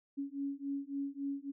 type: beating tone pair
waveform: sine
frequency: 277.2 / 280.8 Hz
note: C#4 / C#4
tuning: 0 / +22 cents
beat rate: 3.6 Hz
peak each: -39 / -39 dBFS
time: 0.17-1.52 s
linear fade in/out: 20 ms
effects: none